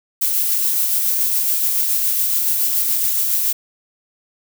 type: noise with tremolo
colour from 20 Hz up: violet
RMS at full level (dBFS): -17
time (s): 0.21-3.53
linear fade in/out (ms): 10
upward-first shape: sine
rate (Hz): 7.1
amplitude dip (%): 25
effects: none